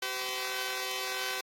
5% pulse tone pair together, 382.1 / 510 Hz, G4 / C5, -44 / -44 cents, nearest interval perfect fourth, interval 500 cents, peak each -24 dBFS, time 0.02-1.41 s, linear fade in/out 5 ms, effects AAC 64 kbps

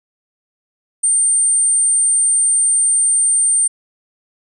sine tone, 8870 Hz, C#9, in tune, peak -11 dBFS, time 1.03-3.68 s, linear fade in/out 10 ms, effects none

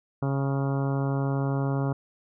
harmonic tone with a mistuned harmonic, 137.5 Hz, C#3, 14 cents flat, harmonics 1 / 2 / 3 / 4 / 5 / 6 / 7 / 8 / 9 / 10, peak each -25 / -31 / -35 / -37 / -39 / -41 / -42 / -43 / -44 / -45 dBFS, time 0.22-1.93 s, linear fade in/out 5 ms, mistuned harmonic 10, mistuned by +32 cents, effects none

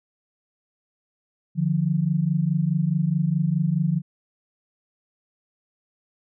sine tone pair together, 149.8 / 174.56 Hz, D3 / F3, +35 / -1 cents, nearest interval minor third, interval 264 cents, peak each -22 / -22 dBFS, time 1.55-4.02 s, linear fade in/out 50 ms, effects none

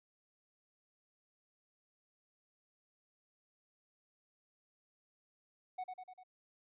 triangle tone with echo, 740 Hz, F#5, in tune, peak -36 dBFS, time 5.78-5.84 s, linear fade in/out 10 ms, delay 99 ms, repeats 4, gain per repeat -4 dB, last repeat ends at 6.236 s, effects resampled to 8000 Hz

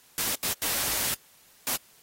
white noise bursts at uneven times, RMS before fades -28 dBFS, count 4, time 0.18-0.35 / 0.43-0.53 / 0.62-1.14 / 1.67-1.76 s, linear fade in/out 0 ms, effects white hiss -58 dBFS RMS until 2.02 s + AAC 48 kbps

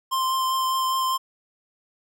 square tone with vibrato, 1046.5 Hz, C6, in tune, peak -22 dBFS, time 0.11-1.18 s, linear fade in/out 20 ms, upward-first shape sine, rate 5 Hz, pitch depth 11 cents each way, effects none

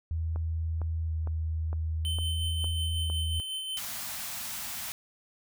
sine tone with vibrato, 80.4 Hz, E2, 43 cents flat, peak -28 dBFS, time 0.11-3.4 s, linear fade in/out 0 ms, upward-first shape square, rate 0.51 Hz, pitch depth 13 cents each way
click train, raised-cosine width 1 ms, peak -28 dBFS, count 7, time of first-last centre 0.36-3.1 s, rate 2.19 Hz
square tone with tremolo, 3071 Hz, G7, 36 cents flat, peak -32 dBFS, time 2.05-3.79 s, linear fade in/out 0 ms, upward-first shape sine, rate 5.5 Hz, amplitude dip 35%
white band-stop noise, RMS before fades -37 dBFS, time 3.77-4.92 s, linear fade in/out 0 ms, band 270 to 620 Hz, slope 48 dB/octave
effects none

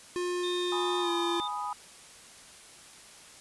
square tone with pitch glide, 356 to 343.5 Hz, F4 to F4, +33 to -29 cents, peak -30 dBFS, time 0.16-1.4 s, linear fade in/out 0 ms, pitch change -62 cents, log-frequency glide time 1-1.1 s
sine tone with vibrato, 3635 Hz, A#7, 44 cents flat, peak -35 dBFS, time 0.43-1.48 s, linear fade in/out 10 ms, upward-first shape triangle, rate 1.8 Hz, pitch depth 19 cents each way
sine chord, G# minor, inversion none, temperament equal, 830.6 / 987.8 / 1244.5 Hz, G#5 / B5 / D#6, 0 / 0 / 0 cents, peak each -36 dBFS, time 0.72-1.73 s, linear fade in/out 2 ms
effects white hiss -51 dBFS RMS until 3.4 s + resampled to 24000 Hz

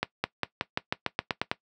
accelerating click train, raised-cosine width 0.3 ms, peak -9 dBFS, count 11, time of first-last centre 0.03-1.515 s, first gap 210 ms, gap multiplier 0.92, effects noise-tail reverb RT60 0.1 s tail -18 dB re dry + high-pass 100 Hz 12 dB/octave

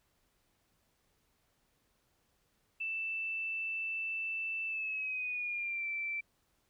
sine tone with pitch glide, 2653 to 2336 Hz, E7 to D7, +10 to -10 cents, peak -34 dBFS, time 2.8-6.21 s, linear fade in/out 10 ms, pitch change -220 cents, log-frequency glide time 4.66-5.87 s, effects pink hiss -75 dBFS RMS until 6.69 s

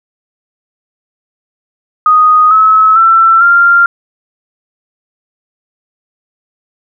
sine tone with pitch steps, 1244.5 / 1291.4 / 1340 / 1390.5 Hz, D#6 / E6 / E6 / F6, 0 / -36 / +28 / -8 cents, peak -3 dBFS, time 2.06-3.86 s, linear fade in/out 2 ms, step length 450 ms, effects none

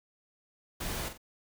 pink noise with echo, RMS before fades -36 dBFS, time 0.8-1.09 s, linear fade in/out 10 ms, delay 44 ms, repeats 2, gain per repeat -8 dB, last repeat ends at 1.178 s, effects none

